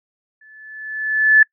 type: tone with exponential growth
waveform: sine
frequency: 1736 Hz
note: A6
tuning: 24 cents flat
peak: -5 dBFS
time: 0.41-1.43 s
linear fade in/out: 5 ms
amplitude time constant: 220 ms
effects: noise-tail reverb RT60 0.1 s tail -26 dB re dry